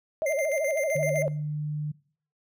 sine tone with vibrato, 590 Hz, D5, 8 cents sharp, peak -24 dBFS, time 0.22-1.28 s, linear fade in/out 0 ms, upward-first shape sine, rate 13 Hz, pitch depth 170 cents each way
square tone with tremolo, 2093 Hz, C7, in tune, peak -30 dBFS, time 0.26-1.23 s, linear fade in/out 5 ms, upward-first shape square, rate 7.8 Hz, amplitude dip 55%
sine tone, 150 Hz, D3, 37 cents sharp, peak -28 dBFS, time 0.95-1.92 s, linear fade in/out 10 ms
effects noise-tail reverb RT60 0.5 s tail -21 dB re dry

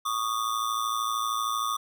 square ring-modulated tone, 1174.7 Hz, D6, in tune, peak -24 dBFS, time 0.05-1.77 s, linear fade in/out 10 ms, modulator 56.5 Hz, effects none

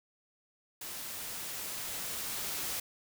white noise with level ramp, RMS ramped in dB -42 to -36 dBFS, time 0.81-2.8 s, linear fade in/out 5 ms, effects none

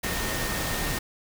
sine tone in noise, 1835 Hz, A#6, 28 cents flat, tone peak -36 dBFS, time 0.03-0.99 s, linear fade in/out 10 ms, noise pink, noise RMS -29 dBFS, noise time 0.03-0.99 s, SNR -10 dB, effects none

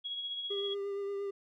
sine tone with tremolo, 3322 Hz, G#7, in tune, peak -34 dBFS, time 0.04-0.75 s, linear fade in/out 20 ms, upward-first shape sine, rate 15 Hz, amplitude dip 40%
triangle tone with vibrato, 399.7 Hz, G4, 34 cents sharp, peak -32 dBFS, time 0.5-1.31 s, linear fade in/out 10 ms, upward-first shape triangle, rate 8.6 Hz, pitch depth 23 cents each way
effects none

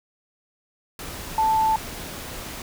sine tone in noise, 880 Hz, A5, in tune, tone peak -17 dBFS, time 1.38-1.76 s, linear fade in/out 2 ms, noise pink, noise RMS -35 dBFS, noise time 0.99-2.62 s, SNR +15 dB, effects none

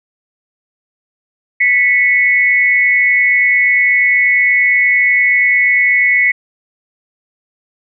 sine tone pair together, 1975.5 / 2204 Hz, B6 / C#7, 0 / -11 cents, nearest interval major second, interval 189 cents, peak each -11 dBFS, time 1.6-6.32 s, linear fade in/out 10 ms, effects none

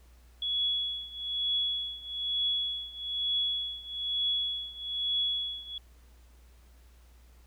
sine tone with tremolo, 3375 Hz, G#7, 27 cents sharp, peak -25 dBFS, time 0.42-5.78 s, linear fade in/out 2 ms, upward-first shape triangle, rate 1.1 Hz, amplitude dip 90%, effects added 60 Hz sine -54 dBFS peak until 7.46 s + pink hiss -65 dBFS RMS until 7.46 s

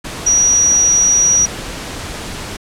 sine tone in noise, 5790 Hz, F#8, 38 cents flat, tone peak -8 dBFS, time 0.26-1.46 s, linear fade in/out 10 ms, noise pink, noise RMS -26 dBFS, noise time 0.04-2.57 s, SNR +15 dB, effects low-pass 9000 Hz 12 dB/octave

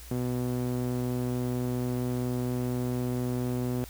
sawtooth tone with band-pass filter, 124.3 Hz, B2, 12 cents sharp, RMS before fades -30 dBFS, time 0.11-3.84 s, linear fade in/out 0 ms, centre 270 Hz, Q 1, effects added 60 Hz sine -45 dBFS peak until 3.89 s + white hiss -49 dBFS RMS until 3.89 s

